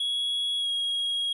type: tone with pitch glide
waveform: triangle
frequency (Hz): 3343 to 3291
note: G#7 to G#7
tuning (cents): +11 to -16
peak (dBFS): -24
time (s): 0-1.33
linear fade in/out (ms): 5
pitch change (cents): -27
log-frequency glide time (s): 0.58-0.69
effects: resampled to 24000 Hz